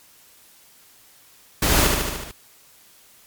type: noise with echo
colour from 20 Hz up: pink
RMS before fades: -19 dBFS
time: 1.62-1.87 s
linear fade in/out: 5 ms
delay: 74 ms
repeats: 6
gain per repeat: -3 dB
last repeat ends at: 2.314 s
effects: white hiss -52 dBFS RMS until 3.26 s + MP3 96 kbps